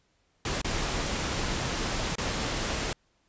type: noise with dropouts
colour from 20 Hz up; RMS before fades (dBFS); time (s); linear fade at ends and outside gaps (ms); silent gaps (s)
pink; -30; 0.45-2.93; 2; 0.616-0.645 / 2.155-2.182
effects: pink hiss -70 dBFS RMS until 3.28 s + resampled to 16000 Hz